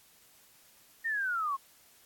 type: linear sweep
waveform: sine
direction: down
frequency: 1861 to 1059 Hz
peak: -29 dBFS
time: 1.04-1.57 s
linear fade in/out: 20 ms
effects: white hiss -61 dBFS RMS until 2.05 s + AAC 64 kbps